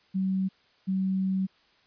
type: tone pair in turn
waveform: sine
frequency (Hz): 190 / 190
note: F#3 / F#3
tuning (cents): +46 / +46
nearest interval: unison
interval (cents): 0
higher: neither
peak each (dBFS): -24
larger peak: neither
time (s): 0.14-0.49 / 0.87-1.47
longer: second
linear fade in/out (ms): 20
effects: white hiss -63 dBFS RMS until 1.86 s + resampled to 11025 Hz